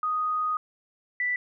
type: tone pair in turn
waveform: sine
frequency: 1244.5 / 1975.5 Hz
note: D#6 / B6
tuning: 0 / 0 cents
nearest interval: minor sixth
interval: 800 cents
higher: second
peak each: -24 dBFS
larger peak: neither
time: 0.03-0.57 / 1.2-1.36 s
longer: first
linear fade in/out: 2 ms
effects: none